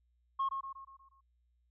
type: tone with echo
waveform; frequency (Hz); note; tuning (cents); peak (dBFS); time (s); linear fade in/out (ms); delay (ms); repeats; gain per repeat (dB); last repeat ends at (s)
sine; 1083; C#6; -41; -28; 0.39-0.49; 10; 120; 6; -6; 1.21
effects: tanh soft clip ceiling -27 dBFS + added 60 Hz sine -70 dBFS peak until 1.7 s

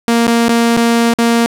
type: tone with dropouts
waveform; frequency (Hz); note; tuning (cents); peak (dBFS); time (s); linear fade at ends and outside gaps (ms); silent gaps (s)
sawtooth; 233.1; A#3; 0; -5; 0.08-1.46; 0; 0.268-0.279 / 0.483-0.493 / 0.766-0.773 / 1.137-1.186
effects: low-pass 12000 Hz 12 dB/octave + 7-bit

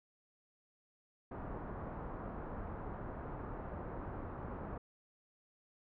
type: low-pass noise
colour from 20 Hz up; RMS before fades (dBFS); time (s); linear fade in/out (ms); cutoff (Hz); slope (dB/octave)
pink; -44; 1.31-4.78; 5; 1300; 24
effects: none

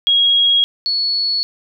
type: tone pair in turn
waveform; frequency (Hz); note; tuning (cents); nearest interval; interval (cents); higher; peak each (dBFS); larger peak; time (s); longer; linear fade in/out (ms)
sine; 3295 / 4398; G#7 / C#8; -14 / -14; perfect fourth; 500; second; -10 / -15; first; 0.07-0.64 / 0.86-1.43; neither; 0
effects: none

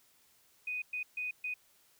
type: tone bursts at uneven times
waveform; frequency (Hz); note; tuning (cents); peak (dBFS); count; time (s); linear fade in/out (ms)
sine; 2489; D#7; 0; -34; 4; 0.67-0.82 / 0.93-1.03 / 1.17-1.31 / 1.44-1.54; 5
effects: white hiss -67 dBFS RMS until 1.99 s

